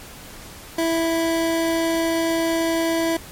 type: tone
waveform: 25% pulse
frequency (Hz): 329.6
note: E4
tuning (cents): 0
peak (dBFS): -15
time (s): 0.78-3.17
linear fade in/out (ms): 5
effects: pink hiss -40 dBFS RMS until 3.31 s + MP3 64 kbps